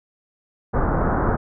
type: low-pass noise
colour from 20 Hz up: pink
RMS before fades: -20 dBFS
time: 0.73-1.37 s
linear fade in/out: 20 ms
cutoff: 1500 Hz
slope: 48 dB/octave
effects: none